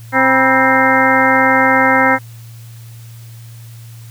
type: harmonic tone with a mistuned harmonic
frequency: 263.3 Hz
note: C4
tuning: 11 cents sharp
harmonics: 1 / 2 / 3 / 4 / 5 / 6 / 7 / 8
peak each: -17 / -17 / -17 / -17 / -17 / -17 / -17 / -17 dBFS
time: 0.12-2.19 s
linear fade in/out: 50 ms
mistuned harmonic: 4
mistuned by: -140 cents
effects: added 115 Hz sine -32 dBFS peak until 4.1 s + white hiss -45 dBFS RMS until 4.1 s